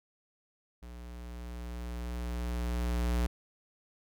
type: tone with level ramp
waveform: square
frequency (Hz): 59.8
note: A#1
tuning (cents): +45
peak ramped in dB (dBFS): -45 to -27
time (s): 0.82-3.27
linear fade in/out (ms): 10
effects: none